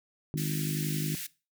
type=harmonic tone; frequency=51.2 Hz; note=G#1; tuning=24 cents flat; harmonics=3 / 4 / 5 / 6 / 7; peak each=-30 / -40 / -39 / -40 / -43 dBFS; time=0.34-1.15 s; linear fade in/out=0 ms
type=high-pass noise; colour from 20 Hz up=white; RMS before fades=-38 dBFS; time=0.37-1.27 s; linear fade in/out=10 ms; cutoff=1600 Hz; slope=48 dB/octave
effects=noise-tail reverb RT60 0.3 s tail -19 dB re dry